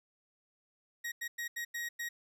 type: tone bursts at uneven times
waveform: 40% pulse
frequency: 1891 Hz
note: A#6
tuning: 24 cents sharp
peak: -35 dBFS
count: 6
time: 1.04-1.12 / 1.21-1.28 / 1.38-1.48 / 1.56-1.65 / 1.74-1.89 / 1.99-2.09 s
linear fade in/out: 10 ms
effects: none